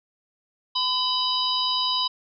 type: tone cluster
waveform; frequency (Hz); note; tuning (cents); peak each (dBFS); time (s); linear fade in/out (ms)
sine; 1009 / 3036 / 3886 / 4920; B5 / F#7 / B7 / D#8; +37 / +44 / -29 / -20; -27; 0.75-2.08; 10
effects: none